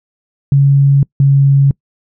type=tone pair in turn; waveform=sine; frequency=139.3 / 138.59 Hz; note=C#3 / C#3; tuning=+9 / 0 cents; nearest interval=unison; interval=9 cents; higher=first; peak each=-5 dBFS; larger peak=neither; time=0.52-1.03 / 1.2-1.71 s; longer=neither; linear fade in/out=2 ms; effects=noise-tail reverb RT60 0.1 s tail -25 dB re dry